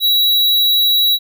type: tone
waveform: square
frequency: 3896 Hz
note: B7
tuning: 24 cents flat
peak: -11 dBFS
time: 0-1.19 s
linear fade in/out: 50 ms
effects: none